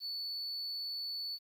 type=tone; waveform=triangle; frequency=4459 Hz; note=C#8; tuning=9 cents sharp; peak=-35 dBFS; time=0-1.39 s; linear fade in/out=50 ms; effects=tanh soft clip ceiling -31 dBFS + 11-bit